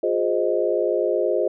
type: chord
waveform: sine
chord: F minor seventh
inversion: none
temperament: equal with one note detuned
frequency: 356.2 / 415.3 / 523.3 / 622.3 Hz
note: F4 / Ab4 / C5 / Eb5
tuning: +34 / 0 / 0 / 0 cents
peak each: -24 dBFS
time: 0.03-1.48 s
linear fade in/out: 5 ms
effects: none

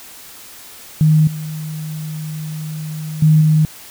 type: tone with level steps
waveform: sine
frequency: 155.1 Hz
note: D#3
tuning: 5 cents flat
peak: -8 / -23 / -7 / -9 dBFS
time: 1.01-3.65 s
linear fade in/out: 0 ms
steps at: 1.27 / 3.22 / 3.41 s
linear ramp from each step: 5 ms
effects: white hiss -38 dBFS RMS until 3.9 s

